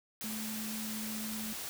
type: tone in noise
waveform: sine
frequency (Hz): 217.6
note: A3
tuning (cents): -19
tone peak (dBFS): -39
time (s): 0.24-1.53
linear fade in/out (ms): 0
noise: white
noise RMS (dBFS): -41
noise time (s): 0.21-1.69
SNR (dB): -1
effects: none